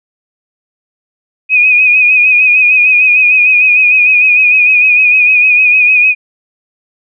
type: tone with vibrato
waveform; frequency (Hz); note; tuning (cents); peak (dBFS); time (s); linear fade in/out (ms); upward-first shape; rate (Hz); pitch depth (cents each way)
sine; 2489; D#7; 0; -4; 1.49-6.15; 50; sine; 6.6; 45
effects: none